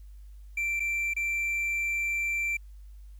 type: tone with dropouts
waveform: triangle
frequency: 2349 Hz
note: D7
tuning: in tune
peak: -25 dBFS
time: 0.57-2.57 s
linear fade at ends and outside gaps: 5 ms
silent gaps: 0.797-0.802 / 1.137-1.164 s
effects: added 50 Hz sine -44 dBFS peak until 3.19 s + white hiss -70 dBFS RMS until 3.19 s